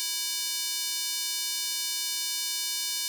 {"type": "tone with high-pass filter", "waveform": "square", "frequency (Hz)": 329.6, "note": "E4", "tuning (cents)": 0, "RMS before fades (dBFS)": -31, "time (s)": [0, 3.08], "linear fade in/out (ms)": 0, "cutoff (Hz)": 4400, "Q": 1.3, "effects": ["8-bit"]}